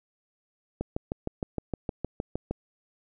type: click train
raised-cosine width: 2 ms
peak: -16 dBFS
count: 12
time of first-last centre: 0.81-2.51 s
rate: 6.47 Hz
effects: none